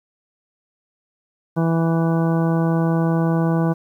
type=harmonic tone; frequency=164.81 Hz; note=E3; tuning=in tune; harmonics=1 / 2 / 3 / 4 / 5 / 6 / 7 / 9; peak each=-17 / -23 / -27 / -29 / -31 / -33 / -34 / -36 dBFS; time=1.56-3.74 s; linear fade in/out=20 ms; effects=9-bit